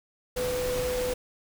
sine tone in noise, 499.6 Hz, B4, 20 cents sharp, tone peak -27 dBFS, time 0.36-1.14 s, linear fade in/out 10 ms, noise pink, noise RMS -34 dBFS, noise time 0.36-1.14 s, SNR +4 dB, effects none

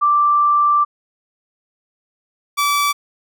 sine / sawtooth tone pair in turn, 1174.7 / 1154.5 Hz, D6 / D6, 0 / -30 cents, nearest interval unison, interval 30 cents, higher first, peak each -11 dBFS, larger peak neither, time 0.01-0.85 / 2.57-2.93 s, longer first, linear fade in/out 20 ms, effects none

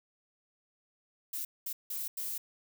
violet noise bursts at uneven times, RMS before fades -37 dBFS, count 4, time 1.33-1.45 / 1.66-1.73 / 1.9-2.08 / 2.17-2.38 s, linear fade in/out 5 ms, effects none

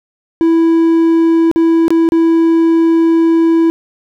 triangle tone with dropouts, 329.6 Hz, E4, in tune, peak -5 dBFS, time 0.41-3.7 s, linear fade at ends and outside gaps 0 ms, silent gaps 1.514-1.56 / 1.881-1.905 / 2.089-2.121 s, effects none

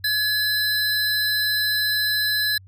square tone pair together, 1700 / 4043 Hz, G#6 / B7, +40 / +40 cents, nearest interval octave + minor third, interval 1500 cents, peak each -23 dBFS, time 0.04-2.58 s, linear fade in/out 5 ms, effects added 95 Hz sine -44 dBFS peak until 2.67 s

